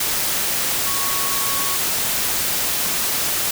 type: tone in noise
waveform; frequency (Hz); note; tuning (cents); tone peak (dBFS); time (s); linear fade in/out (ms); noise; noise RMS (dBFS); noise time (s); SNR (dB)
sine; 1108.7; C#6; 0; -28; 0.86-1.76; 5; white; -21; 0-3.51; -10
effects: none